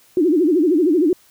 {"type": "tone with vibrato", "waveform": "sine", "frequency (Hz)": 329.6, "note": "E4", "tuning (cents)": 0, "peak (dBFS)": -12, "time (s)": [0.17, 1.13], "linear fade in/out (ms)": 2, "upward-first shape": "sine", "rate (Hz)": 13, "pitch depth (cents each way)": 220, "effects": ["white hiss -53 dBFS RMS until 1.3 s"]}